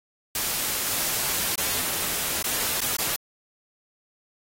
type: noise with dropouts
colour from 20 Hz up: white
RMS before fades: -26 dBFS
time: 0.35-3.16 s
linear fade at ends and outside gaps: 2 ms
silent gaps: 1.556-1.578 / 2.426-2.442 / 2.806-2.816 / 2.967-2.986 s
effects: AAC 48 kbps